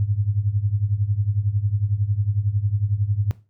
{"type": "tone with tremolo", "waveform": "sine", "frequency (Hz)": 102.5, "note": "G#2", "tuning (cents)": -22, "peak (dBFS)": -15, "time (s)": [0, 3.31], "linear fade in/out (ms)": 0, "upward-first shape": "triangle", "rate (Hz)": 11, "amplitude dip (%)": 90, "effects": ["noise-tail reverb RT60 0.3 s tail -17 dB re dry"]}